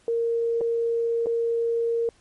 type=tone with dropouts; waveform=sine; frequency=463.8 Hz; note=A#4; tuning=9 cents flat; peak=-21 dBFS; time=0.08-2.09 s; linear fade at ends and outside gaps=1 ms; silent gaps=0.609-0.613 / 1.26-1.268 s; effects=pink hiss -60 dBFS RMS until 2.2 s + MP3 48 kbps